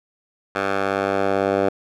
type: tone with band-pass filter sweep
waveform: 10% pulse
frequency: 98 Hz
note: G2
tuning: in tune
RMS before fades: -21 dBFS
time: 0.55-1.69 s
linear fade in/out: 5 ms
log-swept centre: 1200 to 610 Hz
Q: 1.2
effects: none